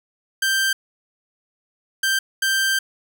sawtooth tone bursts at uneven times, 1570 Hz, G6, 2 cents sharp, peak -14 dBFS, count 3, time 0.42-0.73 / 2.03-2.19 / 2.42-2.79 s, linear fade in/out 5 ms, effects none

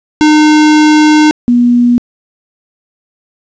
square / sine tone pair in turn, 304.8 / 241.9 Hz, D#4 / B3, -36 / -36 cents, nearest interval major third, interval 400 cents, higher first, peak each -4 dBFS, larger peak neither, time 0.21-1.31 / 1.48-1.98 s, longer first, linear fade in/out 0 ms, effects resampled to 16000 Hz + 7-bit

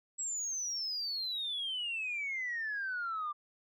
sine exponential sweep, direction down, 7800 to 1174.7 Hz, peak -33 dBFS, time 0.18-3.33 s, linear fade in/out 20 ms, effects tanh soft clip ceiling -30 dBFS

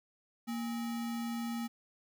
sine tone with sample-and-hold, 233.1 Hz, A#3, in tune, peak -34 dBFS, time 0.47-1.68 s, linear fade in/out 20 ms, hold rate 1050 Hz, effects none

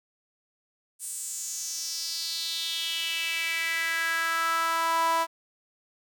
sawtooth tone with high-pass filter sweep, 329.6 Hz, E4, in tune, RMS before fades -29 dBFS, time 0.99-5.27 s, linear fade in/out 50 ms, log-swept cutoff 8900 to 870 Hz, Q 4.3, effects none

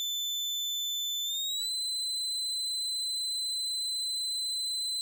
35% pulse tone with pitch glide, 3520 to 4043 Hz, A7 to B7, 0 to +40 cents, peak -29 dBFS, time 0-5.01 s, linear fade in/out 0 ms, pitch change +240 cents, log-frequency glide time 1.24-1.7 s, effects none

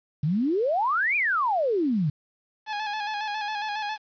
sine exponential two-way sweep, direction up then down, 138.5 to 2489 to 138.5 Hz, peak -21 dBFS, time 0.23-2.1 s, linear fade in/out 5 ms, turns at 1.16 s
sawtooth tone with vibrato, 844 Hz, G#5, 28 cents sharp, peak -24 dBFS, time 2.66-3.98 s, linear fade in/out 50 ms, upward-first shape square, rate 7.3 Hz, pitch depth 40 cents each way
effects resampled to 11025 Hz + 9-bit

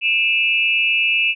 sine tone with amplitude modulation, 2637 Hz, E7, in tune, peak -10 dBFS, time 0.01-1.35 s, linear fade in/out 50 ms, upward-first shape sine, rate 228 Hz, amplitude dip 95%, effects none

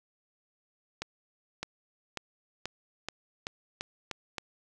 accelerating click train, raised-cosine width 0.2 ms, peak -17 dBFS, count 9, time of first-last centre 1.02-4.382 s, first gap 610 ms, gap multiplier 0.89, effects none

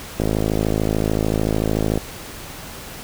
click train, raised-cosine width 2 ms, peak -6 dBFS, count 96, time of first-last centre 0.2-1.976 s, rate 53.5 Hz, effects pink hiss -35 dBFS RMS until 3.03 s

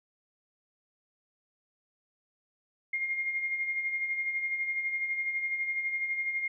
sine tone with tremolo, 2127 Hz, C7, 28 cents sharp, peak -27 dBFS, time 2.93-6.48 s, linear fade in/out 5 ms, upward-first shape sine, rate 12 Hz, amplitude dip 50%, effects none

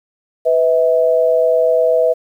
sine tone pair together, 497.7 / 646 Hz, B4 / E5, +13 / -35 cents, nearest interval perfect fourth, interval 452 cents, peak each -13 dBFS, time 0.45-2.14 s, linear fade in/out 20 ms, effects 8-bit

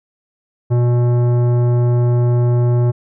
sine tone with tanh clipping, 121.2 Hz, B2, 32 cents flat, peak -13 dBFS, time 0.7-2.92 s, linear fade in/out 20 ms, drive 14 dB, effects none

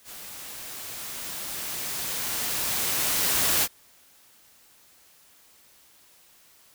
white noise with level ramp, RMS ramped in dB -42 to -22 dBFS, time 0.04-3.68 s, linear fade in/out 50 ms, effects white hiss -57 dBFS RMS until 6.74 s

